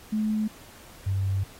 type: tone pair in turn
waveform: sine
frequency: 215.2 / 96.81 Hz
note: A3 / G2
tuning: -38 / -21 cents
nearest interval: octave + major second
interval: 1383 cents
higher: first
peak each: -23 dBFS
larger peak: neither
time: 0.12-0.48 / 1.06-1.44 s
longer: second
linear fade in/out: 10 ms
effects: pink hiss -50 dBFS RMS until 1.59 s + AAC 48 kbps